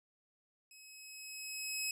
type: tone with level ramp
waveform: 15% pulse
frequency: 2560 Hz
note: D#7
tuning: 49 cents sharp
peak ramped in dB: -49 to -27 dBFS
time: 0.71-1.91 s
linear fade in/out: 2 ms
effects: none